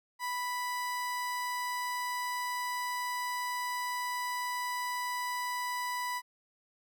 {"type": "tone", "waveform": "30% pulse", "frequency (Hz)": 987.8, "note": "B5", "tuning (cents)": 0, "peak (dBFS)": -30, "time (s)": [0.19, 6.22], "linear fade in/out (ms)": 50, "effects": []}